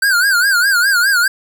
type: tone with vibrato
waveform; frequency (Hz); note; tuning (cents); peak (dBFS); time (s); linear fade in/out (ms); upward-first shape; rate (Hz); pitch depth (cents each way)
square; 1515; F#6; +40; -11; 0.02-1.28; 5; sine; 4.9; 140
effects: none